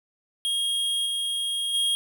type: tone with level steps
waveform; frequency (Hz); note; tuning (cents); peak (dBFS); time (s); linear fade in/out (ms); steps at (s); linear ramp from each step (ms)
square; 3259; G#7; -33; -24 / -26 / -22; 0.45-1.95; 0; 1.05 / 1.73; 20
effects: none